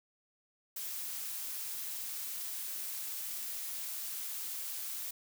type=noise; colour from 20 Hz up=blue; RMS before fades=-40 dBFS; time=0.76-5.11 s; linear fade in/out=5 ms; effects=none